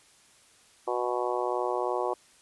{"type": "harmonic tone", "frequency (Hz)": 122.9, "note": "B2", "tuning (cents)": -8, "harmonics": [3, 4, 5, 6, 7, 8, 9], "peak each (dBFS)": [-32, -33, -34, -35, -35, -36, -37], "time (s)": [0.87, 2.14], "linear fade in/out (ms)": 10, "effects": ["white hiss -59 dBFS RMS until 2.41 s", "resampled to 24000 Hz"]}